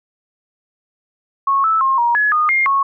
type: tone with pitch steps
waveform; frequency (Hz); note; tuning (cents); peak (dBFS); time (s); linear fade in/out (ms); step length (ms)
sine; 1098 / 1312 / 1069 / 947 / 1694 / 1228 / 2122 / 1100; C#6 / E6 / C6 / A#5 / G#6 / D#6 / C7 / C#6; -17 / -9 / +37 / +27 / +34 / -23 / +24 / -14; -12; 1.47-2.83; 5; 170
effects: none